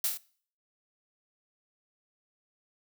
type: noise with echo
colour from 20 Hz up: blue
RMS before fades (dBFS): -28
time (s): 0.04-0.07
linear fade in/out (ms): 2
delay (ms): 26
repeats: 4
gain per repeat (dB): -3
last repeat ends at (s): 0.174
effects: noise-tail reverb RT60 0.5 s tail -21 dB re dry